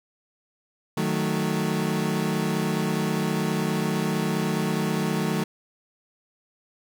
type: chord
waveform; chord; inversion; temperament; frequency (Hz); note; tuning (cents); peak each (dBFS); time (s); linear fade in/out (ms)
30% pulse; D# diminished; none; equal; 155.56 / 185 / 220; D#3 / F#3 / A3; 0 / 0 / 0; -25; 0.97-5.44; 5
effects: none